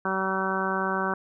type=harmonic tone; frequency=190.7 Hz; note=G3; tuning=47 cents flat; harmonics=1 / 2 / 3 / 4 / 5 / 6 / 7 / 8; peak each=-32 / -32 / -35 / -34 / -32 / -32 / -34 / -31 dBFS; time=0.05-1.14 s; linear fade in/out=2 ms; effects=none